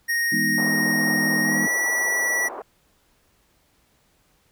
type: tone with pitch glide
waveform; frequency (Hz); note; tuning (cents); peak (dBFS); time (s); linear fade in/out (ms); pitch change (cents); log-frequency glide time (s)
square; 1864.7 to 1947.3; A#6 to B6; 0 to -25; -21; 0.08-2.49; 20; +75; 1.43-1.69
type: chord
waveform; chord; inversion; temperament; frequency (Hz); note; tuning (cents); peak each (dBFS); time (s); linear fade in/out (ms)
sine; E major seventh; none; equal; 164.81 / 207.7 / 246.9 / 311.1; E3 / G#3 / B3 / D#4; 0 / 0 / 0 / 0; -31 / -27 / -28 / -29; 0.32-1.67; 5
type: band-pass noise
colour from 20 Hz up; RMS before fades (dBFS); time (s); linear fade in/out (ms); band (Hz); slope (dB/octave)
white; -34; 0.58-2.62; 2; 350 to 990; 24
effects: pink hiss -63 dBFS RMS until 4.51 s